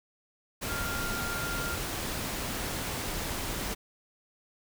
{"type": "tone in noise", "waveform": "sine", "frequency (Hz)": 1396.9, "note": "F6", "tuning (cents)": 0, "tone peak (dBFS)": -35, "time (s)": [0.68, 1.76], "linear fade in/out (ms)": 20, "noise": "pink", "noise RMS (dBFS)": -34, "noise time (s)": [0.61, 3.75], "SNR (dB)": -4, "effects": []}